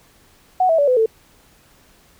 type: tone with pitch steps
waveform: sine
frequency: 740 / 651.7 / 573.9 / 505.4 / 445.1 Hz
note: F#5 / E5 / D5 / B4 / A4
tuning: 0 / -20 / -40 / +40 / +20 cents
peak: -12 dBFS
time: 0.6-1.06 s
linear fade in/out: 5 ms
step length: 92 ms
effects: pink hiss -53 dBFS RMS until 2.19 s